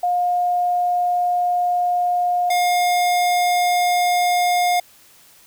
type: tone pair in turn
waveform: sine / square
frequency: 712 / 712 Hz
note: F5 / F5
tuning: +33 / +33 cents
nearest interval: unison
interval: 0 cents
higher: neither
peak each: -16 dBFS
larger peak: neither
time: 0.03-2.5 / 2.5-4.8 s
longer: first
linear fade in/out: 5 ms
effects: white hiss -50 dBFS RMS until 5.46 s